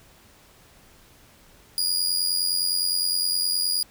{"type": "tone with amplitude modulation", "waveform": "sawtooth", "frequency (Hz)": 4870, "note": "D#8", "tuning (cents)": -38, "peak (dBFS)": -16, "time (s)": [1.78, 3.83], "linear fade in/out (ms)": 0, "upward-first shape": "sine", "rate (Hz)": 89.7, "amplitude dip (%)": 65, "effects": ["pink hiss -54 dBFS RMS until 3.9 s"]}